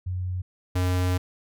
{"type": "tone pair in turn", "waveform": ["sine", "square"], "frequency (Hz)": [91.2, 90.81], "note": ["F#2", "F#2"], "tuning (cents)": [-24, -32], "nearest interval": "unison", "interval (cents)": 8, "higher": "first", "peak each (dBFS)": [-26, -22], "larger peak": "second", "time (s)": [[0.06, 0.42], [0.75, 1.18]], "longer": "second", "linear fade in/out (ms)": 10, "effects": []}